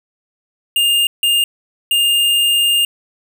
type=tone bursts at uneven times; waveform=square; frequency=2817 Hz; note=F7; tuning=14 cents sharp; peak=-12 dBFS; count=3; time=0.76-1.07 / 1.23-1.44 / 1.91-2.85 s; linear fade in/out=2 ms; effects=none